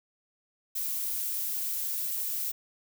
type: noise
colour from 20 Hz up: violet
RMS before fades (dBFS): -32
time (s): 0.75-2.52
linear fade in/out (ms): 10
effects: none